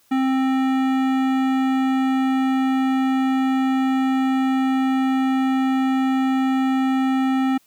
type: tone with hard clipping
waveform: sine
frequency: 263.8 Hz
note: C4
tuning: 14 cents sharp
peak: -19 dBFS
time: 0.11-7.58 s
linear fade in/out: 10 ms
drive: 16 dB
effects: white hiss -59 dBFS RMS until 7.66 s